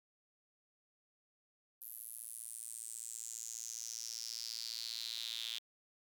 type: tone with high-pass filter sweep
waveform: square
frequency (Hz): 57.4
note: A#1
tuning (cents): -26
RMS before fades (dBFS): -45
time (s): 1.81-5.59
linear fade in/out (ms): 10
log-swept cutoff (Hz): 12000 to 3400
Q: 5.7
effects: none